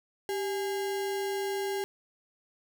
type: tone with sample-and-hold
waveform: sine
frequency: 392 Hz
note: G4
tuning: in tune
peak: -29 dBFS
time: 0.29-1.84 s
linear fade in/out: 0 ms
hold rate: 1225 Hz
effects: none